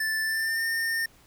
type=tone with pitch glide; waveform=square; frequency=1760 to 1817.9 Hz; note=A6 to A#6; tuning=0 to -44 cents; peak=-26 dBFS; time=0-1.06 s; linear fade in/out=5 ms; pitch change=+56 cents; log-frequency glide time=0.23-0.65 s; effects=pink hiss -58 dBFS RMS until 1.26 s